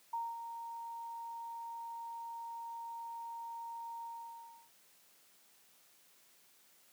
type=tone with ADSR envelope; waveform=sine; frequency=927 Hz; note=A#5; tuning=10 cents flat; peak=-34 dBFS; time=0.13-4.7 s; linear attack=6 ms; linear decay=220 ms; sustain=-8 dB; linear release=660 ms; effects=white hiss -66 dBFS RMS until 6.92 s + high-pass 150 Hz 12 dB/octave

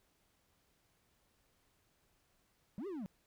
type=linear two-way sweep; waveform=triangle; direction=up then down; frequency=174.61 to 417.1 to 174.61 Hz; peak=-38 dBFS; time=2.78-3.06 s; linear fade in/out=0 ms; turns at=2.87 s; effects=pink hiss -75 dBFS RMS until 3.26 s

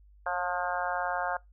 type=harmonic tone with a mistuned harmonic; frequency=178.1 Hz; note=F3; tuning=34 cents sharp; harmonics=3 / 4 / 5 / 6 / 7 / 8 / 9; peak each=-37 / -33 / -35 / -38 / -39 / -36 / -38 dBFS; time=0.26-1.37 s; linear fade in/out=5 ms; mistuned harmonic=3; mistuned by=+28 cents; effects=noise-tail reverb RT60 0.2 s tail -24 dB re dry + added 50 Hz sine -54 dBFS peak until 1.52 s

